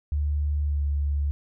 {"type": "tone with pitch glide", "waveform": "sine", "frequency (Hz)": [73.42, 71.87], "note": ["D2", "D2"], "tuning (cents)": [0, -37], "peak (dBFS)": -22, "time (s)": [0.12, 1.31], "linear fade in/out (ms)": 0, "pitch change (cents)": -37, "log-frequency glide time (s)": [0.63, 0.83], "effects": []}